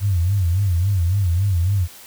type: tone with vibrato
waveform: sine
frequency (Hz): 92.5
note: F#2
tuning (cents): 0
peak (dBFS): -15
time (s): 0-1.88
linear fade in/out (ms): 50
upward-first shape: sine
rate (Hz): 3.6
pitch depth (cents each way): 170
effects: white hiss -42 dBFS RMS until 2.06 s